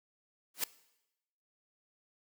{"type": "noise with exponential growth", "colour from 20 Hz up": "white", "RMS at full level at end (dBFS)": -27, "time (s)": [0.54, 0.64], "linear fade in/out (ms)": 5, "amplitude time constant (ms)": 20, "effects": ["noise-tail reverb RT60 0.9 s tail -19 dB re dry", "high-pass 200 Hz 12 dB/octave"]}